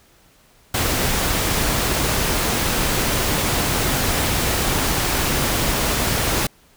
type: noise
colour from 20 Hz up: pink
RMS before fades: -20 dBFS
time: 0.74-6.47 s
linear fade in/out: 5 ms
effects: pink hiss -54 dBFS RMS until 6.76 s